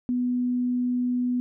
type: tone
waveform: sine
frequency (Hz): 247.3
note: B3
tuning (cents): +3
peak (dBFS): -22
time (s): 0.09-1.4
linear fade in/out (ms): 0
effects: none